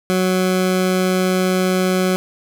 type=tone; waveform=20% pulse; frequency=185 Hz; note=F#3; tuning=in tune; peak=-10 dBFS; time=0.1-2.16 s; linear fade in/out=0 ms; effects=none